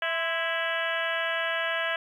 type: harmonic tone with a mistuned harmonic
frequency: 329.6 Hz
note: E4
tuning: in tune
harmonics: 2 / 3 / 4 / 5 / 6 / 7 / 8 / 9 / 10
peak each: -32 / -38 / -36 / -30 / -35 / -39 / -38 / -36 / -42 dBFS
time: 0.02-1.96 s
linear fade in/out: 2 ms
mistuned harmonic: 3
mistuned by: +68 cents
effects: 10-bit